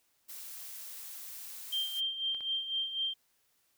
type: noise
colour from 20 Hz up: blue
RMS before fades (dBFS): -45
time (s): 0.28-2.01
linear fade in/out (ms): 20
type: tone with tremolo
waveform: sine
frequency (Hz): 3163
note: G7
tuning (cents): +15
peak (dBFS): -29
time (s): 1.72-3.14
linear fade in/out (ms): 10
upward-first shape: sine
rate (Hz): 4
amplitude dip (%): 65
type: clicks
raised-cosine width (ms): 0.3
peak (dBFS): -35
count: 2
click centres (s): 2.347 / 2.407
effects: white hiss -73 dBFS RMS until 3.77 s